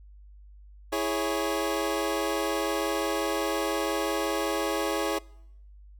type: chord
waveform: 25% pulse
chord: C# minor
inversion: first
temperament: equal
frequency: 329.6 / 415.3 / 554.4 Hz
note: E4 / G#4 / C#5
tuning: 0 / 0 / 0 cents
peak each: -27 dBFS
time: 0.92-5.19 s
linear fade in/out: 10 ms
effects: noise-tail reverb RT60 0.8 s tail -24 dB re dry + added 50 Hz sine -47 dBFS peak until 5.99 s